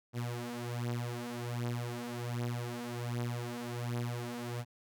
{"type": "beating tone pair", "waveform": "sawtooth", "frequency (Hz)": [119.5, 120.8], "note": ["A#2", "B2"], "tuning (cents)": [43, -38], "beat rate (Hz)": 1.3, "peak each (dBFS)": [-35, -34], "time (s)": [0.13, 4.65], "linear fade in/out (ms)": 50, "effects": []}